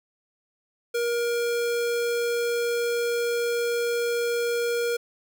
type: tone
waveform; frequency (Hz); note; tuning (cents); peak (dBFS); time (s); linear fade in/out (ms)
square; 473.3; A#4; +26; -24; 0.94-4.97; 10
effects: none